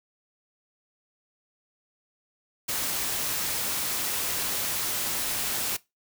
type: noise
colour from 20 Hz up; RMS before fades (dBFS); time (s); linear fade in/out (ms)
white; -29; 2.68-5.77; 10
effects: noise-tail reverb RT60 0.2 s tail -20 dB re dry